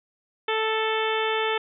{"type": "harmonic tone", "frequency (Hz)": 440, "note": "A4", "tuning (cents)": 0, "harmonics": [1, 2, 3, 4, 5, 6, 7, 8], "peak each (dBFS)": [-26, -29, -31, -32, -33, -34, -34, -35], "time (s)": [0.48, 1.58], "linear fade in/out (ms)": 5, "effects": []}